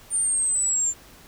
sine linear sweep, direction down, 9070 to 7220 Hz, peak -20 dBFS, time 0.1-0.94 s, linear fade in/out 50 ms, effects pink hiss -49 dBFS RMS until 1.27 s

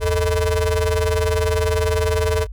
35% pulse ring-modulated tone, 180 Hz, F#3, 47 cents flat, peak -12 dBFS, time 0-2.47 s, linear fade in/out 50 ms, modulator 260 Hz, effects added 50 Hz sine -29 dBFS peak until 2.52 s

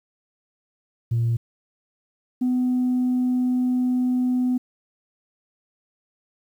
sine tone pair in turn, 116.54 / 251 Hz, A#2 / B3, 0 / +28 cents, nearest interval octave + minor second, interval 1328 cents, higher second, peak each -17 dBFS, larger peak neither, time 1.11-1.37 / 2.41-4.58 s, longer second, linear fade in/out 10 ms, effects tanh soft clip ceiling -16 dBFS + 9-bit

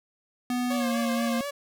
square tone with pitch glide, 246.9 to 233.4 Hz, B3 to A#3, 0 to +2 cents, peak -26 dBFS, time 0.5-1.41 s, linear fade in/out 2 ms, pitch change -98 cents, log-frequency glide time 0.73-0.92 s
sawtooth tone with vibrato, 550 Hz, C#5, 14 cents flat, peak -27 dBFS, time 0.7-1.51 s, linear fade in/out 10 ms, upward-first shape triangle, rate 4.2 Hz, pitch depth 85 cents each way
effects none

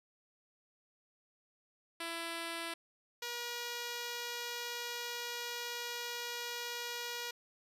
5% pulse tone pair in turn, 334 / 479 Hz, E4 / A#4, +23 / +47 cents, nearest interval tritone, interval 624 cents, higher second, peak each -27 dBFS, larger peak neither, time 2-2.74 / 3.22-7.31 s, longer second, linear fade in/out 5 ms, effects resampled to 32000 Hz

